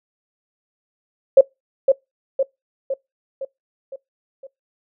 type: tone with echo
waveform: sine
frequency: 539 Hz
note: C#5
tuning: 49 cents flat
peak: -4 dBFS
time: 1.37-1.41 s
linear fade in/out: 5 ms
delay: 510 ms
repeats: 6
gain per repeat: -5 dB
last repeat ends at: 4.47 s
effects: noise-tail reverb RT60 0.2 s tail -25 dB re dry